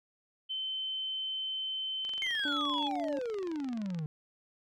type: tone with pitch glide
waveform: sine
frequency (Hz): 3075 to 3373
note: G7 to G#7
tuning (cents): -34 to +26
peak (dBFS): -33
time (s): 0.49-2.89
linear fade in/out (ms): 20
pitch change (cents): +160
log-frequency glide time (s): 2.2-2.49
type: click train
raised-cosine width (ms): 0.2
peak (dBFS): -30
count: 46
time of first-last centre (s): 2.05-3.99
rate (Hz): 23.2
type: exponential sweep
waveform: triangle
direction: down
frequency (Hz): 2176 to 147.4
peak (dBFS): -31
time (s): 2.22-4.06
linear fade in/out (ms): 0
type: harmonic tone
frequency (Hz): 289.9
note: D4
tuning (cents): -22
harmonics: 1 / 2 / 3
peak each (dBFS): -35 / -45 / -48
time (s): 2.45-3.19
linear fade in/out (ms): 2
effects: none